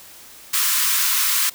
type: high-pass noise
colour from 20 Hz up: white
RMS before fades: -19 dBFS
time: 0.53-1.5 s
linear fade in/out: 10 ms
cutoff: 970 Hz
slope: 96 dB/octave
effects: white hiss -43 dBFS RMS until 1.54 s

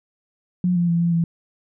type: tone with pitch steps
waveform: sine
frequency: 179.6 / 173.3 / 169.4 / 170.8 / 167.5 Hz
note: F3 / F3 / E3 / F3 / E3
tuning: +49 / -13 / +48 / -38 / +28 cents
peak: -16 dBFS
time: 0.64-1.24 s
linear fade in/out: 2 ms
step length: 120 ms
effects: none

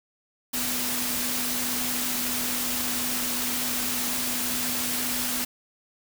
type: tone in noise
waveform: sine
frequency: 246.9 Hz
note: B3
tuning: in tune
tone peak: -35 dBFS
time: 0.53-5.45 s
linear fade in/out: 10 ms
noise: white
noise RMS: -28 dBFS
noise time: 0.53-5.45 s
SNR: -10 dB
effects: none

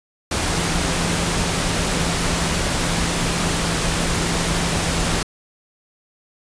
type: tone in noise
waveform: sine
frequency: 169.2 Hz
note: E3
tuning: 45 cents sharp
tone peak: -26 dBFS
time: 0.48-5.19 s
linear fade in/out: 5 ms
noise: pink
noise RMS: -21 dBFS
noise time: 0.31-5.23 s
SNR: -8 dB
effects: resampled to 22050 Hz

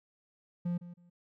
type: tone with echo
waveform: triangle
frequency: 174.61 Hz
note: F3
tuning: in tune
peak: -28 dBFS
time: 0.65-0.78 s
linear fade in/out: 10 ms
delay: 160 ms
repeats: 2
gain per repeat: -14 dB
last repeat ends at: 1.1 s
effects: none

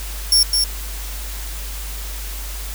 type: tone with echo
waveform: sawtooth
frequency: 5470 Hz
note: F8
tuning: 37 cents flat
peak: -8 dBFS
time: 0.32-0.43 s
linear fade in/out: 2 ms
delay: 210 ms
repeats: 1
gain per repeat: -4 dB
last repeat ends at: 0.64 s
effects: added 50 Hz sine -27 dBFS peak until 2.74 s + white hiss -33 dBFS RMS until 2.74 s

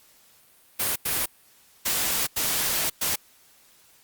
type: noise bursts at uneven times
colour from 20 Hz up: white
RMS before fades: -25 dBFS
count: 5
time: 0.79-0.96 / 1.05-1.26 / 1.85-2.27 / 2.36-2.9 / 3.01-3.16 s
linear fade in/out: 10 ms
effects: white hiss -57 dBFS RMS until 4.03 s + Opus 48 kbps

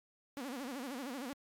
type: tone with vibrato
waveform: sawtooth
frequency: 261.6 Hz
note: C4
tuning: in tune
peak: -36 dBFS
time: 0.37-1.33 s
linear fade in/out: 0 ms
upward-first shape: sine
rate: 13 Hz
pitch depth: 180 cents each way
effects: MP3 96 kbps

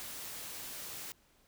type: noise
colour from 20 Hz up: white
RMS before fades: -44 dBFS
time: 0-1.12 s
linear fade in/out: 0 ms
effects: pink hiss -68 dBFS RMS until 1.47 s

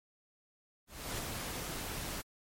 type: noise with ADSR envelope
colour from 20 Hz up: pink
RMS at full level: -37 dBFS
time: 0.87-2.22 s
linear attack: 320 ms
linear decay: 4 ms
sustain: -3 dB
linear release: 14 ms
effects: MP3 64 kbps

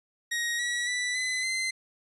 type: tone with pitch steps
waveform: sawtooth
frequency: 1884 / 1928 / 1973.1 / 2019 / 2066 Hz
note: A#6 / B6 / B6 / B6 / C7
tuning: +18 / -42 / -2 / +38 / -22 cents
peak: -24 dBFS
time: 0.31-1.71 s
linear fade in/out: 10 ms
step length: 280 ms
effects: resampled to 24000 Hz

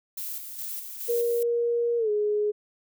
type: noise with tremolo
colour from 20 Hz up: violet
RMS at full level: -34 dBFS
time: 0.17-1.43 s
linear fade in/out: 5 ms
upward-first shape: square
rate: 2.4 Hz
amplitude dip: 45%
type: tone with pitch glide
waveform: sine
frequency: 472.4 to 418.4 Hz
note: A#4 to G#4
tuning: +23 to +13 cents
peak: -22 dBFS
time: 1.08-2.52 s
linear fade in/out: 20 ms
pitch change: -210 cents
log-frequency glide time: 1.98-2.1 s
effects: none

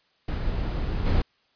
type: noise with level steps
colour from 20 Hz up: brown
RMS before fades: -27 / -21 dBFS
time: 0.28-1.22 s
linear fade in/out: 5 ms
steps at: 1.05 s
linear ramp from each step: 20 ms
effects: white hiss -66 dBFS RMS until 1.55 s + resampled to 11025 Hz

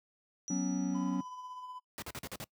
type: tone with exponential decay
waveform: sine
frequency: 5850 Hz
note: F#8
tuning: 21 cents flat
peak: -37 dBFS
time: 0.48-1.63 s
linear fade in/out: 0 ms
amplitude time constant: 250 ms
type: chord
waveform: triangle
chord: F# suspended fourth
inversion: none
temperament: equal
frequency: 185 / 246.9 / 277.2 Hz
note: F#3 / B3 / C#4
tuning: 0 / 0 / 0 cents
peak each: -32 / -35 / -32 dBFS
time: 0.5-1.21 s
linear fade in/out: 5 ms
type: tone with tremolo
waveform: triangle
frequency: 1004 Hz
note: B5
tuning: 28 cents sharp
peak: -40 dBFS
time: 0.94-1.8 s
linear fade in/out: 20 ms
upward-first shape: sine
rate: 16 Hz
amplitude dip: 40%
type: noise bursts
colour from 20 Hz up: pink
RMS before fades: -41 dBFS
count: 6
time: 1.98-2.441 s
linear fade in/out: 0 ms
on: 41 ms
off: 43 ms
effects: noise-tail reverb RT60 0.1 s tail -23 dB re dry + high-pass 80 Hz 12 dB/octave

